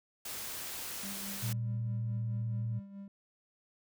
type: noise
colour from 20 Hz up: white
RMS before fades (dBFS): -41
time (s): 0.25-1.53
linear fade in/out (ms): 5
type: tone with tremolo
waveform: triangle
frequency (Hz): 198.2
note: G3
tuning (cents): +19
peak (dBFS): -40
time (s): 1.03-3.08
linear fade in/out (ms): 2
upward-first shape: sine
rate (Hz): 4.7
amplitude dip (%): 55
type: tone with pitch glide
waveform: sine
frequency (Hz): 116.54 to 114.54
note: A#2 to A#2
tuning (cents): 0 to -30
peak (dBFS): -32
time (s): 1.42-2.8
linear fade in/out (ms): 20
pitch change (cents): -30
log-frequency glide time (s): 1.57-2.09
effects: none